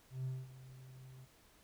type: tone with ADSR envelope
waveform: triangle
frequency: 130 Hz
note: C3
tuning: 11 cents flat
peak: -33 dBFS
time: 0.1-1.27 s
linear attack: 150 ms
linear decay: 220 ms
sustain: -17 dB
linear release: 37 ms
effects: tanh soft clip ceiling -32 dBFS + pink hiss -66 dBFS RMS until 1.63 s